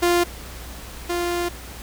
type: tone pair in turn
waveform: sawtooth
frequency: 348.9 / 348.9 Hz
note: F4 / F4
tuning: -2 / -2 cents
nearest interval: unison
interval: 0 cents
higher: neither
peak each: -12 / -18 dBFS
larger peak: first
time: 0.02-0.24 / 1.09-1.49 s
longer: second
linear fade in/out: 10 ms
effects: added 60 Hz sine -38 dBFS peak until 1.82 s + pink hiss -39 dBFS RMS until 1.82 s